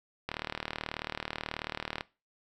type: click train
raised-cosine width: 0.3 ms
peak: -17 dBFS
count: 67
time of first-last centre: 0.29-2.009 s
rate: 38.4 Hz
effects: noise-tail reverb RT60 0.3 s tail -20 dB re dry